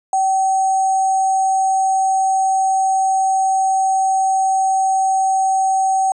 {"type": "tone with sample-and-hold", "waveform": "sine", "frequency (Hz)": 766, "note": "G5", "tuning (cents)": -40, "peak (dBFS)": -13, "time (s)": [0.13, 6.12], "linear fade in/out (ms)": 2, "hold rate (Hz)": 7350, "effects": ["resampled to 24000 Hz"]}